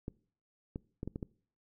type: clicks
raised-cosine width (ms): 3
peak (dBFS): -25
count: 6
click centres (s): 0.081 / 0.759 / 1.031 / 1.076 / 1.159 / 1.228
effects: noise-tail reverb RT60 0.5 s tail -23 dB re dry